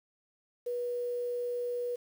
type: tone with quantisation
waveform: sine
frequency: 485.9 Hz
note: B4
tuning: 28 cents flat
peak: -31 dBFS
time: 0.66-1.96 s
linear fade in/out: 10 ms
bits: 9
effects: none